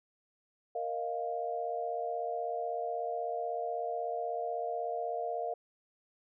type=chord; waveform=sine; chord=Bb suspended fourth; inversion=none; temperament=equal; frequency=466.2 / 622.3 / 698.5 Hz; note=Bb4 / Eb5 / F5; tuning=0 / 0 / 0 cents; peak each=-38 / -39 / -35 dBFS; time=0.75-5.54 s; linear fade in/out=5 ms; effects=none